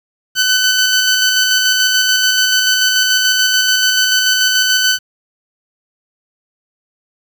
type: tone with tremolo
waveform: 15% pulse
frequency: 1510 Hz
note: F#6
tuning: 35 cents sharp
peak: -3 dBFS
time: 0.35-4.99 s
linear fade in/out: 50 ms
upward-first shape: square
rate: 6.9 Hz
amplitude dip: 25%
effects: 7-bit